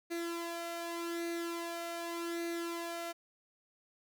sawtooth tone with flanger, 339 Hz, E4, 49 cents sharp, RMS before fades -39 dBFS, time 0.1-3.13 s, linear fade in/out 20 ms, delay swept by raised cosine 0.47 to 1.38 ms, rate 0.85 Hz, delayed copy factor +0.6, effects none

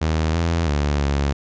sawtooth tone with pitch steps, 79.1 / 83.7 / 72.7 / 70.6 Hz, D#2 / E2 / D2 / C#2, +29 / +27 / -17 / +32 cents, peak -14 dBFS, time 0.01-1.33 s, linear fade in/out 10 ms, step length 330 ms, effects resampled to 16000 Hz

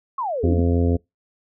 sine exponential sweep, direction down, 1130 to 220 Hz, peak -22 dBFS, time 0.18-0.6 s, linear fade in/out 5 ms
harmonic tone, 85.8 Hz, F2, 30 cents flat, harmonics 1 / 2 / 3 / 4 / 5 / 6 / 7 / 8, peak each -18 / -28 / -22 / -31 / -26 / -30 / -40 / -36 dBFS, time 0.43-0.97 s, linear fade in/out 10 ms
effects noise-tail reverb RT60 0.2 s tail -26 dB re dry

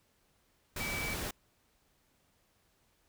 sine tone in noise, 2299 Hz, D7, 37 cents flat, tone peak -37 dBFS, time 0.8-1.14 s, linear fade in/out 5 ms, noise pink, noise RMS -38 dBFS, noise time 0.76-1.31 s, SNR -2 dB, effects pink hiss -72 dBFS RMS until 3.08 s

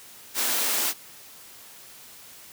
white high-pass noise, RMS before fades -25 dBFS, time 0.34-0.94 s, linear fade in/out 50 ms, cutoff 220 Hz, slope 48 dB/octave, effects white hiss -47 dBFS RMS until 2.52 s + high-pass 60 Hz 12 dB/octave

